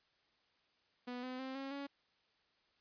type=tone with pitch steps; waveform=sawtooth; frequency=246.9 / 254.9 / 263.1 / 271.6 / 280.4 Hz; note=B3 / C4 / C4 / C#4 / C#4; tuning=0 / -45 / +10 / -35 / +20 cents; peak=-38 dBFS; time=1.07-1.87 s; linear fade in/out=10 ms; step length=160 ms; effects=white hiss -75 dBFS RMS until 2.8 s + resampled to 11025 Hz